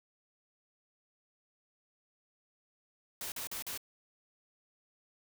white noise bursts, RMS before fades -40 dBFS, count 4, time 3.21-3.776 s, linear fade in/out 2 ms, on 110 ms, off 42 ms, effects none

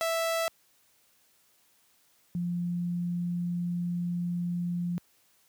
sawtooth / sine tone pair in turn, 659.3 / 174.63 Hz, E5 / F3, 0 / 0 cents, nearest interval octave + major seventh, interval 2300 cents, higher first, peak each -23 / -28 dBFS, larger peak first, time 0.01-0.48 / 2.35-4.98 s, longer second, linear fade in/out 0 ms, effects white hiss -66 dBFS RMS until 5.48 s + high-pass 60 Hz 12 dB/octave

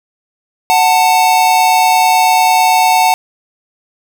square tone pair together, 740 / 889 Hz, F#5 / A5, 0 / +18 cents, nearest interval minor third, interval 318 cents, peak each -11 dBFS, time 0.7-3.14 s, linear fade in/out 0 ms, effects 7-bit

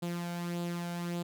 sawtooth tone with flanger, 173.1 Hz, F3, 15 cents flat, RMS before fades -36 dBFS, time 0.02-1.23 s, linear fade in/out 10 ms, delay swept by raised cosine 0.25 to 1.35 ms, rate 1.7 Hz, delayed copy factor +0.5, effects none

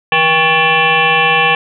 sine tone with frequency modulation, 1740 Hz, A6, 20 cents flat, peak -8 dBFS, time 0.12-1.55 s, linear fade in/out 2 ms, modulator 315 Hz, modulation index 3.9, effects none

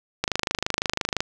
click train, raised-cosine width 0.2 ms, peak -5 dBFS, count 26, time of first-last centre 0.24-1.205 s, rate 25.9 Hz, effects none

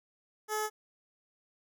10% pulse tone with notch filter, 428.3 Hz, A4, 47 cents flat, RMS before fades -33 dBFS, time 0.48-0.7 s, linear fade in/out 50 ms, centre 2500 Hz, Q 1.1, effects none

